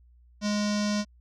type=tone with low-pass filter; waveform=square; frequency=207.7 Hz; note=G#3; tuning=in tune; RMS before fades=-27 dBFS; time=0.41-1.05 s; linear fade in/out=50 ms; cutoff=5600 Hz; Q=3.7; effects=added 60 Hz sine -54 dBFS peak until 1.2 s

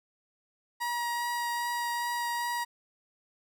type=tone with vibrato; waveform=30% pulse; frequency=954 Hz; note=A#5; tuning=40 cents sharp; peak=-27 dBFS; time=0.8-2.65 s; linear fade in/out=20 ms; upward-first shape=triangle; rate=2.5 Hz; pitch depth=10 cents each way; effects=none

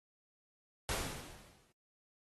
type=noise with exponential decay; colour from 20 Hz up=pink; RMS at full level=-34 dBFS; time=0.89-1.72 s; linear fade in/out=1 ms; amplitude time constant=180 ms; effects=AAC 32 kbps

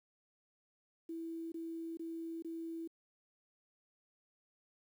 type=tone bursts; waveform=sine; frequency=329.6 Hz; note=E4; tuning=in tune; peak=-40 dBFS; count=4; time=1.09-2.876 s; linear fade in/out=5 ms; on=430 ms; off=22 ms; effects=11-bit

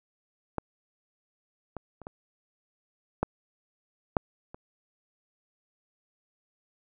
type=clicks; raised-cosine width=1 ms; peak=-15 / -22 / -30 / -24 / -11 / -8 / -28 dBFS; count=7; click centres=0.583 / 1.767 / 2.017 / 2.069 / 3.23 / 4.168 / 4.545 s; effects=none

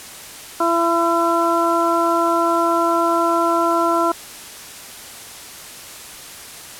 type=harmonic tone; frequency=336.9 Hz; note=E4; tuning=38 cents sharp; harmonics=1 / 2 / 3 / 4; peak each=-20 / -20 / -20 / -20 dBFS; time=0.6-4.12 s; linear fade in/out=5 ms; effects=white hiss -36 dBFS RMS until 6.79 s + low-pass 12000 Hz 12 dB/octave

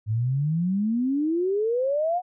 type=exponential sweep; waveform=sine; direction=up; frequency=104.2 to 740 Hz; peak=-21 dBFS; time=0.06-2.22 s; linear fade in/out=50 ms; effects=none

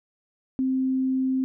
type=tone; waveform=sine; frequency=261.6 Hz; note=C4; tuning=in tune; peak=-21 dBFS; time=0.59-1.44 s; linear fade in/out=0 ms; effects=none

